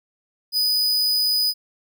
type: tone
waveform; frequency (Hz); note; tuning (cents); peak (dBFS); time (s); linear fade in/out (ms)
45% pulse; 4978; D#8; 0; -17; 0.52-1.54; 50
effects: none